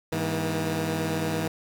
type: tone cluster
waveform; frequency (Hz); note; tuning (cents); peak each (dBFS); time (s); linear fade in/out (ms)
15% pulse; 101.4 / 161.1 / 237.2; G#2 / E3 / A#3; -41 / -39 / +30; -26 / -21 / -28; 0.12-1.48; 5
effects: none